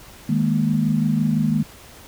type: chord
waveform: sine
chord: D# suspended fourth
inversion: none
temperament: just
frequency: 155.56 / 207.4 / 233.3 Hz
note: D#3 / G#3 / A#3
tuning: 0 / -2 / +2 cents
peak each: -21 dBFS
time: 0.29-1.63 s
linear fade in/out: 5 ms
effects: pink hiss -44 dBFS RMS until 2.07 s